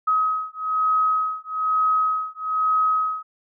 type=beating tone pair; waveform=sine; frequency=1269 / 1270.1 Hz; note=D#6 / D#6; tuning=+34 / +35 cents; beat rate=1.1 Hz; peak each=-22 dBFS; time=0.07-3.23 s; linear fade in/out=10 ms; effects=none